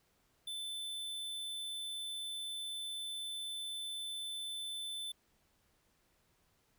square tone, 3524 Hz, A7, 2 cents sharp, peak -40 dBFS, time 0.47-5.12 s, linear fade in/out 5 ms, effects pink hiss -74 dBFS RMS until 6.78 s

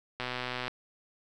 click train, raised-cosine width 0.3 ms, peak -18 dBFS, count 61, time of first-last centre 0.2-0.68 s, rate 125 Hz, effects none

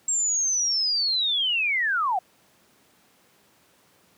sine linear sweep, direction down, 7560 to 696 Hz, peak -21 dBFS, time 0.08-2.19 s, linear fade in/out 5 ms, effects pink hiss -60 dBFS RMS until 4.17 s + high-pass 150 Hz 12 dB/octave

